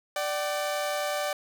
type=tone pair together; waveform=sawtooth; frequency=590 / 762.8 Hz; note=D5 / G5; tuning=+8 / -47 cents; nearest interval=major third; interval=445 cents; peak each=-25 / -29 dBFS; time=0.16-1.33 s; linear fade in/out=2 ms; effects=none